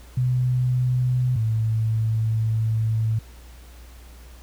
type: tone pair in turn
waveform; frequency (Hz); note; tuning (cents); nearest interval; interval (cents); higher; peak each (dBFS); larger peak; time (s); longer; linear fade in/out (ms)
sine; 125.8 / 111.2; B2 / A2; +32 / +19; major second; 213; first; -18 / -19; first; 0.17-1.36 / 1.36-3.19; second; 5
effects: added 60 Hz sine -42 dBFS peak until 4.42 s + pink hiss -51 dBFS RMS until 4.42 s